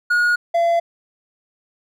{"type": "tone pair in turn", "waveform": "triangle", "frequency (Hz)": [1443, 679.8], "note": ["F#6", "F5"], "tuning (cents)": [-44, -47], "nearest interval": "octave + minor second", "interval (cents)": 1303, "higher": "first", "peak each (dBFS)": -12, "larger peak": "neither", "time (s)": [[0.1, 0.36], [0.54, 0.8]], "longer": "neither", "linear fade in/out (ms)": 10, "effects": []}